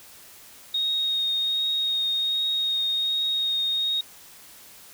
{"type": "tone with vibrato", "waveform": "sine", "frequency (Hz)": 3729, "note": "A#7", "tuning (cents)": 0, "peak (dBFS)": -22, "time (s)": [0.74, 4.01], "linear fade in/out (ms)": 5, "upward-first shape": "triangle", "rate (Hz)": 1.3, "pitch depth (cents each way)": 13, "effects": ["white hiss -48 dBFS RMS until 4.93 s"]}